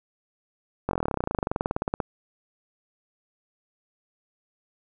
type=slowing click train; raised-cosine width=1 ms; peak=-11 dBFS; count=30; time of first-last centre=0.89-2.002 s; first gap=21 ms; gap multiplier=1.04; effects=none